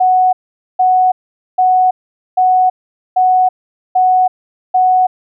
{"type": "tone bursts", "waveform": "sine", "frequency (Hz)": 740, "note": "F#5", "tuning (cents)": 0, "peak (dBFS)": -7, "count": 7, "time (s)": [0, 5.07], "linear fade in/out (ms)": 10, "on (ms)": 330, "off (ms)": 460, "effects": []}